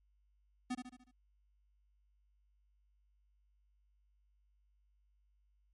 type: tone with echo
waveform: square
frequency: 250.4 Hz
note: B3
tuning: 24 cents sharp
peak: -36 dBFS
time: 0.7-0.75 s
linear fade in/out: 10 ms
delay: 73 ms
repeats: 5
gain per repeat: -6 dB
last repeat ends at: 1.115 s
effects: added 50 Hz sine -70 dBFS peak until 5.73 s + MP3 48 kbps